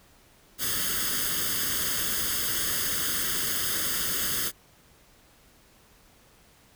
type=noise with comb filter; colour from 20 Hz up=white; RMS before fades=-28 dBFS; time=0.58-4.52 s; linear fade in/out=50 ms; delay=0.61 ms; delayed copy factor=+0.8; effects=pink hiss -58 dBFS RMS until 6.75 s